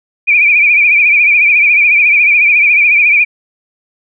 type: tone with vibrato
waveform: sine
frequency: 2379 Hz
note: D7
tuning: 22 cents sharp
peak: -5 dBFS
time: 0.27-3.25 s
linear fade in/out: 20 ms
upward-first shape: triangle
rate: 14 Hz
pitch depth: 90 cents each way
effects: none